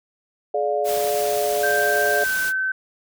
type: chord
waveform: sine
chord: D diminished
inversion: second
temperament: just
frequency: 422.9 / 587.3 / 704.8 Hz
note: Ab4 / D5 / F5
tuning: +31 / 0 / +16 cents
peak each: -24 / -23 / -24 dBFS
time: 0.54-2.24 s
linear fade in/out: 5 ms
type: noise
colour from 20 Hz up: white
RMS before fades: -30 dBFS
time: 0.84-2.53 s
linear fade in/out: 50 ms
type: tone with pitch glide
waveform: sine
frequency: 1568 to 1534 Hz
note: G6 to G6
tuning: 0 to -38 cents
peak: -20 dBFS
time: 1.63-2.72 s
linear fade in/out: 5 ms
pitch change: -38 cents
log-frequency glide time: 2.22-2.29 s
effects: none